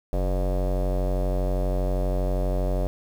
square tone with low-pass filter, 46.25 Hz, F#1, in tune, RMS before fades -24 dBFS, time 0.13-2.87 s, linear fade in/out 0 ms, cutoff 600 Hz, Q 4.1, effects 8-bit

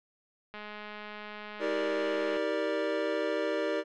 click train, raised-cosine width 0.3 ms, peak -26 dBFS, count 385, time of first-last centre 0.54-2.369 s, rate 210 Hz
square chord, Eb major seventh, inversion none, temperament equal with one note detuned, 319 / 392 / 466.2 / 587.3 Hz, Eb4 / G4 / Bb4 / D5, +43 / 0 / 0 / 0 cents, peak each -36 / -36 / -35 / -33 dBFS, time 1.59-3.84 s, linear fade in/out 50 ms
effects low-pass 3000 Hz 12 dB/octave

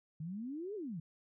sine exponential two-way sweep, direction up then down, 149 to 440 to 149 Hz, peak -39 dBFS, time 0.2-1 s, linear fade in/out 5 ms, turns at 0.75 s, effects none

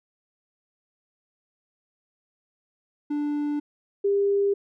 triangle / sine tone pair in turn, 293.7 / 400.5 Hz, D4 / G4, 0 / +37 cents, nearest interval perfect fourth, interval 537 cents, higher second, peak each -22 / -19 dBFS, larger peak second, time 3.1-3.6 / 4.04-4.54 s, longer neither, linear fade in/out 10 ms, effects none

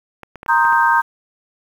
clicks, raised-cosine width 0.5 ms, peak -19 dBFS, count 6, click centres 0.233 / 0.357 / 0.431 / 0.462 / 0.651 / 0.726 s
sine chord, C minor seventh, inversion third, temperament equal with one note detuned, 932.3 / 1054.4 / 1244.5 / 1568 Hz, Bb5 / C6 / Eb6 / G6, 0 / +13 / 0 / 0 cents, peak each -14 / -20 / -20 / -16 dBFS, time 0.48-1.02 s, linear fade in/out 20 ms
effects 7-bit

